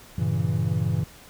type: chord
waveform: triangle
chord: G diminished seventh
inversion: none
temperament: equal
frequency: 98 / 116.54 / 138.59 / 164.81 Hz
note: G2 / Bb2 / Db3 / Fb3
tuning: 0 / 0 / 0 / 0 cents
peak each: -25 / -25 / -26 / -25 dBFS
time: 0.18-1.04 s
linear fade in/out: 5 ms
effects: pink hiss -48 dBFS RMS until 1.29 s